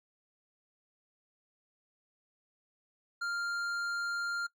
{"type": "tone with hard clipping", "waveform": "sine", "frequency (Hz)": 1396.9, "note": "F6", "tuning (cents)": 0, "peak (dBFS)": -34, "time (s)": [3.21, 4.47], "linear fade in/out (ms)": 10, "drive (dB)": 9, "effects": ["noise-tail reverb RT60 0.1 s tail -21 dB re dry"]}